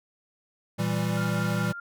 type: chord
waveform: square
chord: E diminished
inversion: second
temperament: equal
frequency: 116.54 / 164.81 / 196 Hz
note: Bb2 / E3 / G3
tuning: 0 / 0 / 0 cents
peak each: -30 dBFS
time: 0.78-1.73 s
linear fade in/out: 20 ms
type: tone with tremolo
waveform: sine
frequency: 1396.9 Hz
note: F6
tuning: in tune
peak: -32 dBFS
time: 1.17-1.8 s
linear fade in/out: 5 ms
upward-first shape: sine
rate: 4.9 Hz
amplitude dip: 45%
effects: none